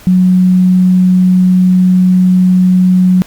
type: tone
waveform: sine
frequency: 183.4 Hz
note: F#3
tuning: 15 cents flat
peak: -4 dBFS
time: 0.07-3.22 s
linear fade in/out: 0 ms
effects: pink hiss -37 dBFS RMS until 3.26 s + MP3 96 kbps